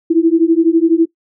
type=beating tone pair; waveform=sine; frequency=323.9 / 335.9 Hz; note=E4 / E4; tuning=-30 / +33 cents; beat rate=12 Hz; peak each=-11 dBFS; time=0.1-1.06 s; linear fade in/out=10 ms; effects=noise-tail reverb RT60 0.1 s tail -18 dB re dry